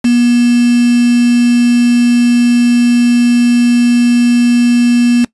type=tone with quantisation; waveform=sine; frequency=240.7 Hz; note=B3; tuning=44 cents flat; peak=-6 dBFS; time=0.04-5.25 s; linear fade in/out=10 ms; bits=3; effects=noise-tail reverb RT60 0.1 s tail -20 dB re dry + resampled to 24000 Hz